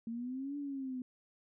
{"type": "exponential two-way sweep", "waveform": "sine", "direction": "up then down", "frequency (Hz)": [225.5, 290, 249.9], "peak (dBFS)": -37, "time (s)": [0.07, 1.02], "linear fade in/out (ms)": 2, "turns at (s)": 0.57, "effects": []}